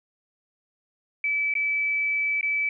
sine tone with dropouts, 2304 Hz, D7, 34 cents flat, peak -22 dBFS, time 1.24-2.69 s, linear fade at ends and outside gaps 2 ms, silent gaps 1.539-1.552 / 2.411-2.429 s, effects none

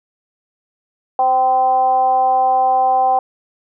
sine tone with frequency modulation, 775 Hz, G5, 20 cents flat, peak -11 dBFS, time 1.19-3.19 s, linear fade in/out 2 ms, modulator 255 Hz, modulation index 0.5, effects none

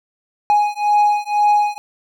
triangle beating tone pair, 830.6 / 832.6 Hz, G#5 / G#5, 0 / +4 cents, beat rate 2 Hz, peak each -14 dBFS, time 0.5-1.78 s, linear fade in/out 0 ms, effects none

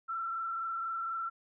sine tone with frequency modulation, 1343 Hz, E6, 32 cents sharp, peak -33 dBFS, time 0.08-1.3 s, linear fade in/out 20 ms, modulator 24.1 Hz, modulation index 1.2, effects none

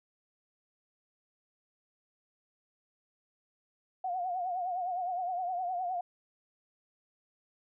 sine tone with vibrato, 724 Hz, F#5, 38 cents flat, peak -31 dBFS, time 4.04-6.01 s, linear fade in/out 5 ms, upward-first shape triangle, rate 9.7 Hz, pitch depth 93 cents each way, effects none

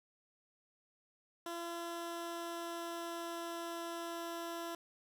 15% pulse tone with pitch glide, 340 to 337.5 Hz, F4 to E4, -46 to +41 cents, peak -34 dBFS, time 1.46-4.75 s, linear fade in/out 2 ms, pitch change -13 cents, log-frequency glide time 1.7-4.21 s, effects none

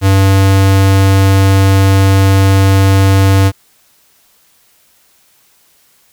square tone, 97 Hz, G2, 18 cents flat, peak -6 dBFS, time 0.01-3.52 s, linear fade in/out 50 ms, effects white hiss -51 dBFS RMS until 6.12 s

